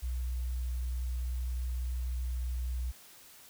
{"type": "tone", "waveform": "sine", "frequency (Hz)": 61.74, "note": "B1", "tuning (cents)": 0, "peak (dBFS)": -30, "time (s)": [0.02, 2.92], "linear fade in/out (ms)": 20, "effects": ["tanh soft clip ceiling -28 dBFS", "white hiss -55 dBFS RMS until 3.49 s"]}